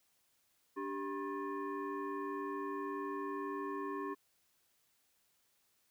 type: tone with frequency modulation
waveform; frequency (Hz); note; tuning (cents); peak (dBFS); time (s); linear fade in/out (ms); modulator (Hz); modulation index
sine; 392.9; G4; +4; -37; 0.76-4.15; 20; 684; 1.3
effects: white hiss -75 dBFS RMS until 5.9 s